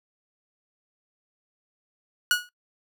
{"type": "tone with exponential decay", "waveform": "sawtooth", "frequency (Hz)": 1457, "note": "F#6", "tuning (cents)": -27, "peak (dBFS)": -12, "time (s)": [2.31, 2.49], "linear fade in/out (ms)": 1, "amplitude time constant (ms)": 38, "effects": ["noise-tail reverb RT60 0.1 s tail -18 dB re dry"]}